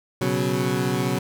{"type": "chord", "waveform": "20% pulse", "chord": "B suspended second", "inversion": "none", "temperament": "equal", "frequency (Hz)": [123.47, 138.59, 185], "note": ["B2", "C#3", "F#3"], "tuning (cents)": [0, 0, 0], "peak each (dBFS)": -21, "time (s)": [0.21, 1.19], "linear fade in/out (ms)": 5, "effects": []}